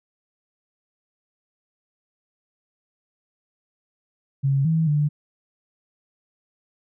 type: tone with pitch steps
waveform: sine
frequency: 137.3 / 161.4 / 148 Hz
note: C#3 / E3 / D3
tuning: -16 / -36 / +14 cents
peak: -17 dBFS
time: 4.43-5.09 s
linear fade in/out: 20 ms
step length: 220 ms
effects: none